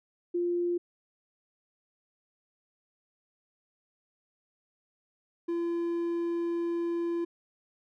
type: tone pair in turn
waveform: sine / triangle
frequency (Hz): 349.2 / 340.6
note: F4 / F4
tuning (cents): 0 / -43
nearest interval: unison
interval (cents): 43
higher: first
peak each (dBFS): -26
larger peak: neither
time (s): 0.34-0.78 / 5.48-7.25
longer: second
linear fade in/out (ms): 10
effects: none